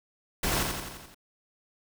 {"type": "noise with echo", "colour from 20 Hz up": "pink", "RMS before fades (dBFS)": -28, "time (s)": [0.43, 0.63], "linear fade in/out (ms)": 5, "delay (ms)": 86, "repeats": 6, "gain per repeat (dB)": -4, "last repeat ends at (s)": 1.146, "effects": []}